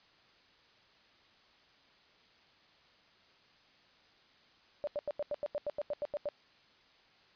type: tone bursts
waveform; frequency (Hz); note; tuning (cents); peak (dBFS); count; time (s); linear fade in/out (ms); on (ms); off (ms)
sine; 587; D5; -1; -32; 13; 4.84-6.288; 0; 32; 86
effects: white hiss -64 dBFS RMS until 7.35 s + resampled to 11025 Hz